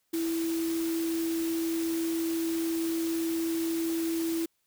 sine tone in noise, 329.6 Hz, E4, in tune, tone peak -27 dBFS, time 0.13-4.46 s, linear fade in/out 10 ms, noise white, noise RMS -40 dBFS, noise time 0.13-4.46 s, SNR +10 dB, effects white hiss -75 dBFS RMS until 4.66 s

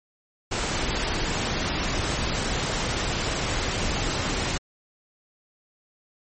pink noise, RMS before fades -26 dBFS, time 0.51-4.58 s, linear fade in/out 10 ms, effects MP3 32 kbps

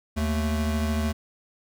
square tone pair together, 77.78 / 220 Hz, D#2 / A3, 0 / 0 cents, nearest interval octave + tritone, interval 1800 cents, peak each -26 / -28 dBFS, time 0.16-1.13 s, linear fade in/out 20 ms, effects none

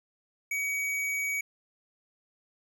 triangle tone with hard clipping, 2260 Hz, C#7, 33 cents sharp, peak -30 dBFS, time 0.51-1.41 s, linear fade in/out 5 ms, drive 16 dB, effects none

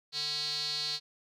square tone with band-pass filter, 149.6 Hz, D3, 32 cents sharp, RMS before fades -34 dBFS, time 0.12-1 s, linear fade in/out 50 ms, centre 4300 Hz, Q 9.3, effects none

